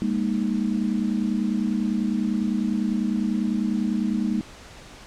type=chord; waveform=sine; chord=Ab suspended second; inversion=none; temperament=equal with one note detuned; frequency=203.1 / 233.1 / 311.1 Hz; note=Ab3 / Bb3 / Eb4; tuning=-38 / 0 / 0 cents; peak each=-24 / -25 / -29 dBFS; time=0.02-4.41 s; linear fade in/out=0 ms; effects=pink hiss -44 dBFS RMS until 5.06 s + low-pass 7000 Hz 12 dB/octave